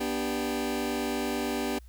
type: chord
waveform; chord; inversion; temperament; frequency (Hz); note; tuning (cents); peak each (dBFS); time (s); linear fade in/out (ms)
sawtooth; G major; first; just; 245 / 294 / 392; B3 / D4 / G4; -14 / +2 / 0; -28 / -29 / -29; 0-1.79; 10
effects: added 60 Hz sine -46 dBFS peak until 1.88 s + white hiss -65 dBFS RMS until 1.88 s